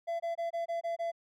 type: tone bursts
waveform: triangle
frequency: 675 Hz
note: E5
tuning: 41 cents sharp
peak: -29 dBFS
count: 7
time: 0.07-1.118 s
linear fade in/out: 20 ms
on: 130 ms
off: 23 ms
effects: none